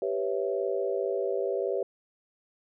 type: chord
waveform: sine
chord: C# half-diminished seventh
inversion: second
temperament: equal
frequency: 392 / 493.9 / 554.4 / 659.3 Hz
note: G4 / B4 / C#5 / E5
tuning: 0 / 0 / 0 / 0 cents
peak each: -30 / -32 / -32 / -36 dBFS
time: 0.02-1.83 s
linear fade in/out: 2 ms
effects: none